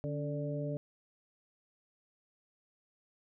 harmonic tone with a mistuned harmonic, 146.83 Hz, D3, in tune, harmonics 1 / 2 / 3 / 4, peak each -36 / -41 / -43 / -40 dBFS, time 0.04-0.77 s, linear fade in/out 0 ms, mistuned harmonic 2, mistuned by -62 cents, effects none

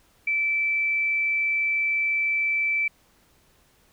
sine tone, 2323 Hz, D7, 20 cents flat, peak -21 dBFS, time 0.27-2.88 s, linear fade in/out 5 ms, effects pink hiss -61 dBFS RMS until 3.92 s

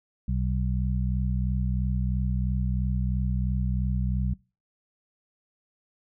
harmonic tone, 63 Hz, B1, 35 cents sharp, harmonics 1 / 2 / 3, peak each -26 / -29 / -31 dBFS, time 0.28-4.34 s, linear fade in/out 5 ms, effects noise-tail reverb RT60 0.3 s tail -22 dB re dry

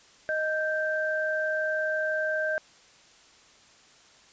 sine tone pair together, 622.3 / 1568 Hz, D#5 / G6, 0 / 0 cents, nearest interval octave + major third, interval 1600 cents, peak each -28 dBFS, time 0.29-2.58 s, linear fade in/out 0 ms, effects white hiss -56 dBFS RMS until 4.32 s + resampled to 16000 Hz

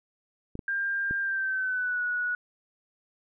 clicks, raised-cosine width 3 ms, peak -23 dBFS, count 3, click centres 0.554 / 0.592 / 1.11 s
sine tone with pitch glide, 1597 to 1464.5 Hz, G6 to F#6, +32 to -18 cents, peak -26 dBFS, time 0.68-2.35 s, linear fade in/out 2 ms, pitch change -150 cents, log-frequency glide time 1.2-2.02 s
effects none

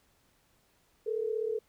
sine tone pair together, 433.9 / 470 Hz, A4 / A#4, -24 / +14 cents, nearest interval minor second, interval 138 cents, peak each -31 / -34 dBFS, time 1.06-1.59 s, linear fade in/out 10 ms, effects pink hiss -69 dBFS RMS until 1.68 s

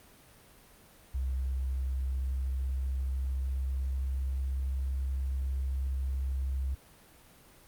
sine tone with pitch glide, 65.3 to 66.52 Hz, C2 to C2, -3 to +29 cents, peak -29 dBFS, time 1.14-6.75 s, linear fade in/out 10 ms, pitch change +32 cents, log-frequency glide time 1.27-4.98 s, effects pink hiss -57 dBFS RMS until 7.67 s + Opus 32 kbps

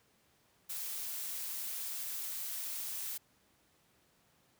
blue noise, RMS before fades -40 dBFS, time 0.69-3.18 s, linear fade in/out 10 ms, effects pink hiss -70 dBFS RMS until 4.59 s + high-pass 80 Hz 12 dB/octave

